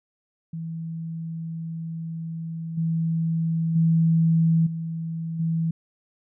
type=tone with level steps; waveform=sine; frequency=163.7 Hz; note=E3; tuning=12 cents flat; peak=-29 / -21 / -16 / -27 / -21 dBFS; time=0.53-5.71 s; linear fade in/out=5 ms; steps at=2.77 / 3.75 / 4.66 / 5.39 s; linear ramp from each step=10 ms; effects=none